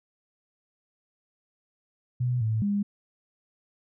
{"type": "tone with pitch steps", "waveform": "sine", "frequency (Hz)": [123.9, 110.3, 202.9], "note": ["B2", "A2", "G#3"], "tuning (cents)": [6, 5, -40], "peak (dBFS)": -23, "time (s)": [2.2, 2.83], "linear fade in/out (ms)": 10, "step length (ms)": 210, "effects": []}